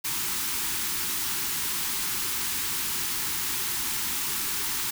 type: band-stop noise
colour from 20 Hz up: white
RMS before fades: -29 dBFS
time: 0.04-4.91 s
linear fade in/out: 10 ms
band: 420 to 810 Hz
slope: 96 dB/octave
effects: none